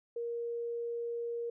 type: tone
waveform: sine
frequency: 469.9 Hz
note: A#4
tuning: 14 cents sharp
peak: -34 dBFS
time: 0.16-1.5 s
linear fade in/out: 5 ms
effects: none